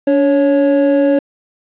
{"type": "tone pair together", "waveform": "triangle", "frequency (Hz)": [286.6, 554.4], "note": ["D4", "C#5"], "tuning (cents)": [-42, 0], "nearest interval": "major seventh", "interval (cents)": 1142, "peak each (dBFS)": -10, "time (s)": [0.07, 1.19], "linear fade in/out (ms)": 5, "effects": ["resampled to 8000 Hz", "7-bit"]}